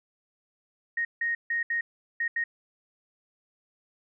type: tone bursts at uneven times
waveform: sine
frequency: 1864 Hz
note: A#6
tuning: 1 cent flat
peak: -25 dBFS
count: 6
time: 0.97-1.05 / 1.21-1.35 / 1.5-1.63 / 1.7-1.81 / 2.2-2.28 / 2.36-2.44 s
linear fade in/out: 5 ms
effects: none